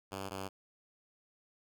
5% pulse tone pair in turn, 97.1 / 96.26 Hz, G2 / G2, -16 / -31 cents, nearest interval unison, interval 15 cents, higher first, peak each -28 dBFS, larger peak neither, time 0.11-0.3 / 0.3-0.49 s, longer neither, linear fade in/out 20 ms, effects none

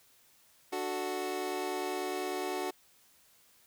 25% pulse chord, D major, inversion none, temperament equal, 293.7 / 370 / 440 Hz, D4 / F#4 / A4, 0 / 0 / 0 cents, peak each -37 / -31 / -37 dBFS, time 0.72-2.71 s, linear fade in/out 10 ms, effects white hiss -64 dBFS RMS until 3.66 s

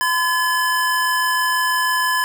square tone pair together, 1017 / 1710.4 Hz, C6 / A6, -50 / -49 cents, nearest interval major sixth, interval 901 cents, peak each -20 dBFS, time 0.01-2.24 s, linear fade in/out 0 ms, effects none

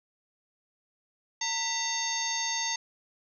harmonic tone with a mistuned harmonic, 911 Hz, A#5, 40 cents flat, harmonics 1 / 2 / 3 / 4 / 5 / 6 / 7, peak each -36 / -36 / -41 / -37 / -36 / -41 / -32 dBFS, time 1.41-2.76 s, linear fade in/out 5 ms, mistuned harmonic 2, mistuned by +140 cents, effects none

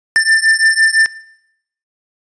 square beating tone pair, 1780 / 1785.9 Hz, A6 / A6, +20 / +25 cents, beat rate 5.9 Hz, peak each -13 dBFS, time 0.16-1.06 s, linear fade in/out 0 ms, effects noise-tail reverb RT60 0.8 s tail -21 dB re dry + resampled to 22050 Hz

